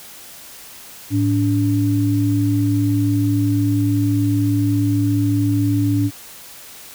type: tone pair together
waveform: sine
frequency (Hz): 108.03 / 288.4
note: A2 / D4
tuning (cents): -31 / -31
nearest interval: octave + perfect fourth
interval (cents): 1700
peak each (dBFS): -17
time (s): 1.1-6.11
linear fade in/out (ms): 50
effects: white hiss -39 dBFS RMS until 6.94 s